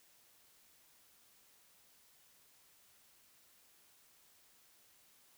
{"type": "silence", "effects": ["white hiss -67 dBFS RMS until 5.37 s"]}